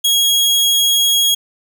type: tone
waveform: sawtooth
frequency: 3302 Hz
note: G#7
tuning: 11 cents flat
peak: -8 dBFS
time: 0.04-1.35 s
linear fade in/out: 10 ms
effects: none